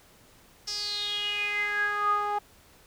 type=tone with band-pass filter sweep; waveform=sawtooth; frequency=413.1 Hz; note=G#4; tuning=9 cents flat; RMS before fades=-29 dBFS; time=0.67-2.39 s; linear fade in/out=10 ms; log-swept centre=5400 to 920 Hz; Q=8.9; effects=pink hiss -57 dBFS RMS until 2.86 s